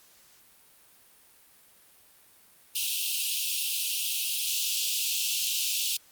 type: high-pass noise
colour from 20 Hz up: pink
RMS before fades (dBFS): -29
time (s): 2.75-5.97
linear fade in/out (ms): 5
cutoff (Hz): 2600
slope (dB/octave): 96
effects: white hiss -58 dBFS RMS until 6.11 s + Opus 48 kbps